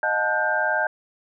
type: tone cluster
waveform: sine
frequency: 619 / 718 / 875 / 1455 / 1575 Hz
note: D#5 / F5 / A5 / F#6 / G6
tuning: -9 / +48 / -10 / -29 / +8 cents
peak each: -26 / -29 / -27 / -29 / -23 dBFS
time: 0.03-0.87 s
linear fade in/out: 2 ms
effects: none